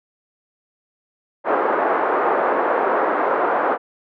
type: band-pass noise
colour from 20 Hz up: pink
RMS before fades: -19 dBFS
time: 1.44-3.78 s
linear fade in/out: 50 ms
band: 380 to 1400 Hz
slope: 24 dB/octave
effects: none